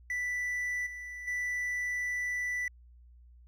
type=tone with level steps; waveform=triangle; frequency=1975.5 Hz; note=B6; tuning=in tune; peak=-29 / -38 / -29 dBFS; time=0.1-2.68 s; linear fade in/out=2 ms; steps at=0.86 / 1.27 s; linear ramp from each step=10 ms; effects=added 60 Hz sine -53 dBFS peak until 3.47 s